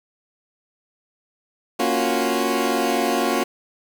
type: chord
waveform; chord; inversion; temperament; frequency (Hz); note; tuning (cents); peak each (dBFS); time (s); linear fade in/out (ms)
20% pulse; Gb major seventh; first; equal; 233.1 / 277.2 / 349.2 / 370; Bb3 / Db4 / F4 / Gb4; 0 / 0 / 0 / 0; -20; 1.79-3.44; 10
effects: 7-bit